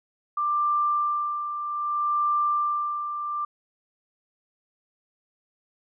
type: tone with tremolo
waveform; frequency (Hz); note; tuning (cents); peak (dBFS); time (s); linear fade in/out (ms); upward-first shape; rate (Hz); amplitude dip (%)
sine; 1184; D6; +14; -20; 0.37-3.45; 5; sine; 0.63; 60
effects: none